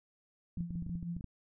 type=tone with tremolo; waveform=sine; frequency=171.3 Hz; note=F3; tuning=33 cents flat; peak=-34 dBFS; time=0.57-1.2 s; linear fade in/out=10 ms; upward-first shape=sine; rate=6.1 Hz; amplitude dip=65%
type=clicks; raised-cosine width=5 ms; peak=-30 dBFS; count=12; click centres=0.574 / 0.607 / 0.707 / 0.756 / 0.824 / 0.865 / 0.895 / 0.955 / 1.028 / 1.166 / 1.208 / 1.243 s
effects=none